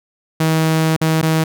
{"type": "tone with dropouts", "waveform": "sawtooth", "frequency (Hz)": 159.6, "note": "D#3", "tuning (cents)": 44, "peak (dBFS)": -9, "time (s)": [0.4, 1.44], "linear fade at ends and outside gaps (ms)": 5, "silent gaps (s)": [[0.965, 1.013], [1.216, 1.227]], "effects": []}